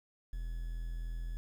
triangle tone with quantisation, 41.61 Hz, E1, 17 cents sharp, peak -34 dBFS, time 0.33-1.37 s, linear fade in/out 0 ms, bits 10, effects none

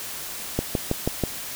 click train, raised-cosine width 2 ms, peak -8 dBFS, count 5, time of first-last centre 0.59-1.237 s, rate 6.18 Hz, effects white hiss -34 dBFS RMS until 1.55 s

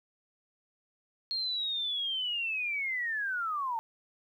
sine linear sweep, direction down, 4259 to 880 Hz, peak -30 dBFS, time 1.31-3.79 s, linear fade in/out 0 ms, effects 11-bit

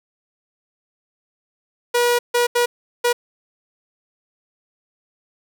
sawtooth tone bursts at uneven times, 482.2 Hz, B4, 41 cents flat, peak -11 dBFS, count 4, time 1.94-2.19 / 2.34-2.47 / 2.55-2.66 / 3.04-3.13 s, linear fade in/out 10 ms, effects none

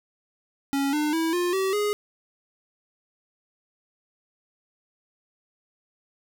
square tone with pitch steps, 277.2 / 300.5 / 325.9 / 353.3 / 383.1 / 415.3 Hz, C#4 / D4 / E4 / F4 / G4 / G#4, 0 / +40 / -20 / +20 / -40 / 0 cents, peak -23 dBFS, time 0.73-1.93 s, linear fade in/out 0 ms, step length 200 ms, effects none

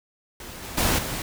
pink noise with level steps, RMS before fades -39 / -36 / -22 / -30 dBFS, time 0.4-1.22 s, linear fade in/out 2 ms, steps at 0.62 / 0.77 / 0.98 s, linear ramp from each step 10 ms, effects none

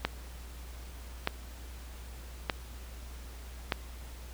click train, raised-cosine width 0.3 ms, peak -11 dBFS, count 4, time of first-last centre 0.05-3.722 s, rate 0.817 Hz, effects added 60 Hz sine -43 dBFS peak until 4.33 s + pink hiss -52 dBFS RMS until 4.33 s

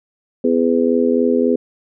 harmonic tone, 83.6 Hz, E2, 25 cents sharp, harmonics 3 / 4 / 5 / 6, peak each -16 / -22 / -17 / -19 dBFS, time 0.44-1.56 s, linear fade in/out 5 ms, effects none

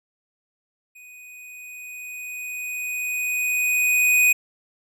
square tone with level ramp, 2489 Hz, D#7, in tune, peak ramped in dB -44 to -14 dBFS, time 0.95-4.33 s, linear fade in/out 10 ms, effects none

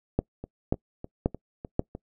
two click trains, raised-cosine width 2 ms, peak -23 / -9 dBFS, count 6 / 4, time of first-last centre 0.44-1.951 / 0.19-1.794 s, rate 3.31 / 1.87 Hz, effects noise-tail reverb RT60 0.1 s tail -24 dB re dry

